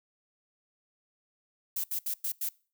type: noise bursts at uneven times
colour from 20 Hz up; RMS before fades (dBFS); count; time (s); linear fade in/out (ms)
violet; -32; 5; 1.76-1.84 / 1.91-1.99 / 2.06-2.14 / 2.24-2.32 / 2.41-2.49; 5
effects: noise-tail reverb RT60 0.4 s tail -24 dB re dry